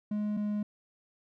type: tone pair in turn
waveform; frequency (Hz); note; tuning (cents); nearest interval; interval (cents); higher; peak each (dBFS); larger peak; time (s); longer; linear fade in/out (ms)
triangle; 209.5 / 208.5; G#3 / G#3; +15 / +7; unison; 8; first; -27; neither; 0.11-0.37 / 0.37-0.63; neither; 5
effects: none